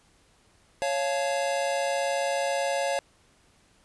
square chord, Db augmented, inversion none, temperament just, 554.4 / 693 / 866.2 Hz, Db5 / F5 / A5, 0 / -14 / -27 cents, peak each -28 / -31 / -34 dBFS, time 0.82-2.99 s, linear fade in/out 0 ms, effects pink hiss -62 dBFS RMS until 3.84 s + resampled to 24000 Hz

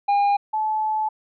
triangle / sine tone pair in turn, 810 / 864.8 Hz, G#5 / A5, -43 / -30 cents, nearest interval minor second, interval 113 cents, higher second, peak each -14 / -20 dBFS, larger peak first, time 0.08-0.37 / 0.53-1.09 s, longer second, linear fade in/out 10 ms, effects resampled to 11025 Hz

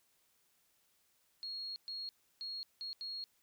sine tone bursts at uneven times, 4297 Hz, C8, 45 cents sharp, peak -40 dBFS, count 5, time 1.43-1.76 / 1.88-2.09 / 2.41-2.63 / 2.81-2.93 / 3.01-3.24 s, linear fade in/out 0 ms, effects white hiss -74 dBFS RMS until 3.42 s

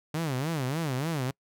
sawtooth tone with vibrato, 145.3 Hz, D3, 18 cents flat, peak -24 dBFS, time 0.14-1.31 s, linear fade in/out 5 ms, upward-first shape sine, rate 3.4 Hz, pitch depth 250 cents each way, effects noise-tail reverb RT60 0.1 s tail -26 dB re dry

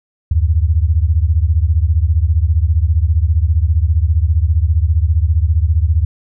sine beating tone pair, 74.9 / 89.9 Hz, D2 / F#2, +35 / -49 cents, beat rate 15 Hz, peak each -12 / -14 dBFS, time 0.31-6.05 s, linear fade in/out 5 ms, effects none

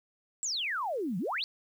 sine exponential two-way sweep, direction down then up, 7902 to 164.81 to 4704 Hz, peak -30 dBFS, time 0.43-1.44 s, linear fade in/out 0 ms, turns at 1.18 s, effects 10-bit

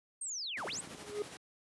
sine linear two-way sweep, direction down then up, 8760 to 329.6 to 8760 Hz, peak -37 dBFS, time 0.21-0.81 s, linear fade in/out 5 ms, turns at 0.66 s
pink noise with tremolo, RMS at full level -46 dBFS, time 0.57-1.37 s, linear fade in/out 2 ms, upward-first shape sine, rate 12 Hz, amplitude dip 45%
clicks, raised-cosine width 3 ms, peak -36 dBFS, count 9, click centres 0.685 / 0.734 / 0.786 / 0.842 / 0.874 / 0.909 / 0.948 / 1.026 / 1.096 s
triangle tone with exponential growth, 415.3 Hz, G#4, in tune, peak -28 dBFS, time 0.93-1.22 s, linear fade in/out 0 ms, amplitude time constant 61 ms
effects high-pass 150 Hz 12 dB/octave + resampled to 24000 Hz

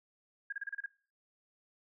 sine tone bursts, 1629 Hz, G#6, 34 cents flat, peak -35 dBFS, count 7, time 0.5-0.861 s, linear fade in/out 5 ms, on 25 ms, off 31 ms, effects noise-tail reverb RT60 0.4 s tail -20 dB re dry

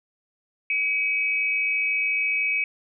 sine tone pair together, 2277 / 2551 Hz, C#7 / D#7, +46 / +43 cents, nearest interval major second, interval 197 cents, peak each -23 / -25 dBFS, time 0.7-2.64 s, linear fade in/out 2 ms, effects none

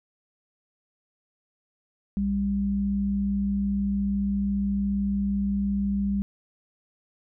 sine tone pair together, 61.74 / 199.27 Hz, B1 / G3, 0 / +29 cents, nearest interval octave + minor sixth, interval 2029 cents, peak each -32 / -23 dBFS, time 2.17-6.22 s, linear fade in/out 0 ms, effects none

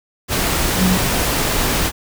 sine tone in noise, 185 Hz, F#3, in tune, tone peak -13 dBFS, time 0.77-0.99 s, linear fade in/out 50 ms, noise pink, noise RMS -18 dBFS, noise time 0.28-1.92 s, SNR +2 dB, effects none

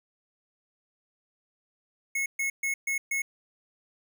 square tone bursts, 2182 Hz, C#7, 28 cents flat, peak -27 dBFS, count 5, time 2.15-3.22 s, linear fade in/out 5 ms, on 110 ms, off 130 ms, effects none

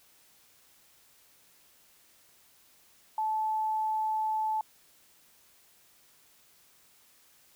sine tone, 870 Hz, A5, 20 cents flat, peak -27 dBFS, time 3.18-4.61 s, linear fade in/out 2 ms, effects white hiss -62 dBFS RMS until 7.55 s

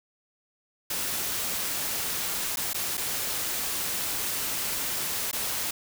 white noise with dropouts, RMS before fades -30 dBFS, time 0.9-5.71 s, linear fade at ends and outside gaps 5 ms, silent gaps 2.56-2.57 / 2.733-2.744 / 2.972-2.976 / 5.314-5.329 s, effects none

